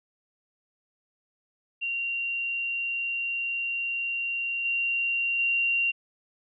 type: tone with level steps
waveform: sine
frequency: 2762 Hz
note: F7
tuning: 20 cents flat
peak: -27 / -24 / -22 dBFS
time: 1.81-5.92 s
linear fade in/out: 20 ms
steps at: 4.65 / 5.39 s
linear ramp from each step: 2 ms
effects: none